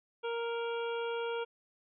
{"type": "harmonic tone with a mistuned harmonic", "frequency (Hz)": 466.2, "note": "A#4", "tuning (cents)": 0, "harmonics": [1, 2, 3, 5, 6, 7], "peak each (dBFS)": [-34, -41, -43, -48, -49, -49], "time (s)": [0.23, 1.45], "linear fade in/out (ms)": 20, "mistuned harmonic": 7, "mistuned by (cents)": 17, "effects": []}